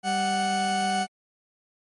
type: tone pair together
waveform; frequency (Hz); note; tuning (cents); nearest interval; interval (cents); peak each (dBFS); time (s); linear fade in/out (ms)
40% pulse; 196 / 740; G3 / F#5; 0 / 0; octave + major seventh; 2300; -29 / -23; 0.03-1.07; 50
effects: MP3 48 kbps